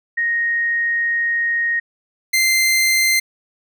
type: tone pair in turn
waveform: sine / sawtooth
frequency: 1867 / 2083 Hz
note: A#6 / C7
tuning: +2 / -8 cents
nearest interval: major second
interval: 190 cents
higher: second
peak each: -16 / -10 dBFS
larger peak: second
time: 0.17-1.8 / 2.33-3.2 s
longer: first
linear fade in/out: 10 ms
effects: none